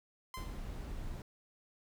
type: tone with exponential decay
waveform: sawtooth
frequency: 1035 Hz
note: C6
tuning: 19 cents flat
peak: -37 dBFS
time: 0.34-0.69 s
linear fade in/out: 1 ms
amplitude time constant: 75 ms
type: noise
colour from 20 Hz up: brown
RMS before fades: -42 dBFS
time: 0.37-1.22 s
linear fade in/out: 2 ms
effects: none